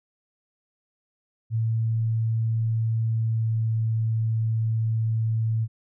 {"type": "tone with pitch glide", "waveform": "sine", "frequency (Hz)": [112.7, 111.92], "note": ["A2", "A2"], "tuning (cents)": [42, 30], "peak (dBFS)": -21, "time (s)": [1.5, 5.68], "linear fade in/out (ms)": 50, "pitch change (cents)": -12, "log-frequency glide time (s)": [3.02, 3.67], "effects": []}